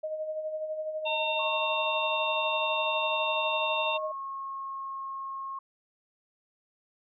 sine tone with tremolo, 622.3 Hz, D#5, in tune, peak -29 dBFS, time 0.03-4.12 s, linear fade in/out 10 ms, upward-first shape sine, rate 12 Hz, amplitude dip 50%
harmonic tone, 910 Hz, A#5, 42 cents flat, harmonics 1 / 3 / 4, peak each -32 / -31 / -34 dBFS, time 1.05-3.98 s, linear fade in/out 20 ms
sine tone with pitch glide, 1093 to 1081.7 Hz, C#6 to C#6, -25 to -43 cents, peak -34 dBFS, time 1.39-5.59 s, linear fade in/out 5 ms, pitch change -18 cents, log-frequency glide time 3.41-5.05 s
effects none

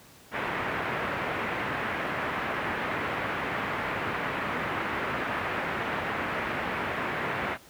white low-pass noise, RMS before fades -31 dBFS, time 0.31-7.58 s, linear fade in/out 50 ms, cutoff 2100 Hz, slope 24 dB/octave, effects pink hiss -53 dBFS RMS until 7.69 s + high-pass 80 Hz 12 dB/octave

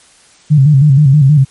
sine tone with vibrato, 142.5 Hz, C#3, 48 cents sharp, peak -3 dBFS, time 0.5-1.45 s, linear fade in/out 20 ms, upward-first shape square, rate 6.3 Hz, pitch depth 100 cents each way, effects white hiss -45 dBFS RMS until 1.5 s + MP3 48 kbps

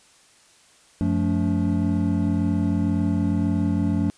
triangle tone cluster, 93.6 / 177.3 / 219.2 / 285.9 Hz, F#2 / F3 / A3 / D4, +20 / +26 / -6 / -46 cents, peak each -23 dBFS, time 1.01-4.1 s, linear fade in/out 0 ms, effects white hiss -55 dBFS RMS until 4.17 s + resampled to 22050 Hz

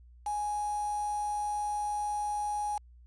sine tone with quantisation, 833 Hz, G#5, 5 cents sharp, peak -30 dBFS, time 0.26-2.78 s, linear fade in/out 5 ms, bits 7, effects added 60 Hz sine -52 dBFS peak until 3.06 s + resampled to 22050 Hz

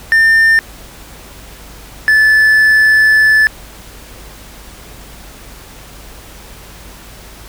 triangle tone pair in turn, 1800 / 1741.7 Hz, A6 / A6, +39 / -18 cents, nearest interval minor second, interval 57 cents, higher first, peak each -4 dBFS, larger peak neither, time 0.12-0.59 / 2.08-3.47 s, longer second, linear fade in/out 0 ms, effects added 50 Hz sine -37 dBFS peak until 7.48 s + pink hiss -36 dBFS RMS until 7.48 s

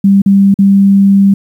sine tone with dropouts, 197.2 Hz, G3, 11 cents sharp, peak -3 dBFS, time 0.04-1.34 s, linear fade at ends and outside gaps 5 ms, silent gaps 0.219-0.26 / 0.542-0.588 s, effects 7-bit

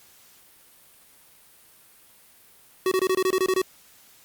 square tone bursts, 374.9 Hz, F#4, 23 cents sharp, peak -20 dBFS, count 10, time 2.86-3.617 s, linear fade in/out 2 ms, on 55 ms, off 23 ms, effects white hiss -54 dBFS RMS until 4.24 s + Opus 48 kbps

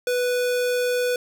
square tone, 493.8 Hz, B4, in tune, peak -21 dBFS, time 0.07-1.16 s, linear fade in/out 2 ms, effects none

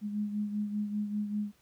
sine beating tone pair, 207.7 / 212.8 Hz, G#3 / G#3, 0 / +42 cents, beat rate 5.1 Hz, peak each -31 / -39 dBFS, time 0.01-1.52 s, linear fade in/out 50 ms, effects pink hiss -67 dBFS RMS until 1.61 s + high-pass 60 Hz 12 dB/octave

